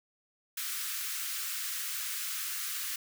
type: high-pass noise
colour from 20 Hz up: white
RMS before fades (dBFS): -36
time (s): 0.57-2.96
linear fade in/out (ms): 5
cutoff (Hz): 1200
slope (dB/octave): 48
effects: none